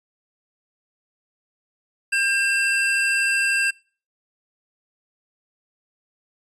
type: tone pair together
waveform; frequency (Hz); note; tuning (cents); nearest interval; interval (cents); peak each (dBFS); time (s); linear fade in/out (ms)
square; 1600 / 2691; G6 / E7; +35 / +35; major sixth; 900; -22; 2.12-3.71; 10
effects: noise-tail reverb RT60 0.4 s tail -25 dB re dry + resampled to 24000 Hz